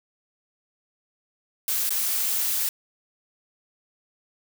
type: noise with dropouts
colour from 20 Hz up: blue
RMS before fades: -25 dBFS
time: 1.68-2.69 s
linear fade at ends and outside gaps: 1 ms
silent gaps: 1.893-1.905 s
effects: none